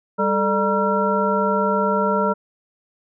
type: tone cluster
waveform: sine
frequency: 198.6 / 439.1 / 596 / 951 / 1360 Hz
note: G3 / A4 / D5 / A#5 / F6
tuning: +23 / -4 / +25 / +34 / -46 cents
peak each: -23 dBFS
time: 0.18-2.34 s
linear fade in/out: 20 ms
effects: none